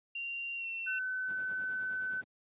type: tone with pitch glide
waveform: sine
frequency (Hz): 2768 to 2705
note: F7 to E7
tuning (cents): -16 to +44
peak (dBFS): -36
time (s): 0.15-0.99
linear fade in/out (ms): 5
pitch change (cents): -40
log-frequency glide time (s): 0.56-0.67
type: tone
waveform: sine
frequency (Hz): 1515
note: F#6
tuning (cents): +40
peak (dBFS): -33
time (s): 0.86-2.22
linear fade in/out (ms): 20
type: noise with tremolo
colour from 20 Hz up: brown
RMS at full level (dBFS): -45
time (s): 1.28-2.24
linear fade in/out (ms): 5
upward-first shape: triangle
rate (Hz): 9.6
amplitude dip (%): 80
effects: high-pass 200 Hz 12 dB/octave + resampled to 8000 Hz